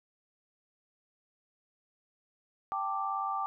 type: chord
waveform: sine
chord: G suspended second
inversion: none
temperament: just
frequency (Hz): 784 / 882 / 1176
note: G5 / A5 / D6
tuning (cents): 0 / +4 / +2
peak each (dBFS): -35 / -38 / -33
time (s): 2.72-3.46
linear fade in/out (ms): 0
effects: none